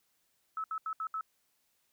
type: tone bursts at uneven times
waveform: sine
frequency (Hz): 1300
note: E6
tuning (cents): -24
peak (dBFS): -33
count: 5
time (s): 0.57-0.64 / 0.71-0.78 / 0.86-0.93 / 1-1.07 / 1.14-1.21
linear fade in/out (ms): 2
effects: white hiss -75 dBFS RMS until 1.92 s